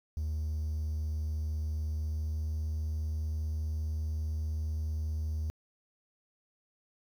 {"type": "tone with pitch glide", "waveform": "triangle", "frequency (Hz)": [77, 77.58], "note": ["D#2", "D#2"], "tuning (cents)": [-17, -4], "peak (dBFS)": -28, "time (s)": [0.17, 5.5], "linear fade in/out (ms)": 0, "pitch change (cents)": 13, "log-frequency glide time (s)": [1.96, 2.51], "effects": ["tanh soft clip ceiling -25 dBFS", "10-bit"]}